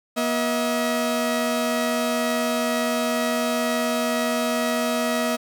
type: tone pair together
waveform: sawtooth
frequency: 240 / 640.7 Hz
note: B3 / E5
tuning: -49 / -49 cents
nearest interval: octave + perfect fourth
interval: 1700 cents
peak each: -20 dBFS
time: 0.16-5.37 s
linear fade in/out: 20 ms
effects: none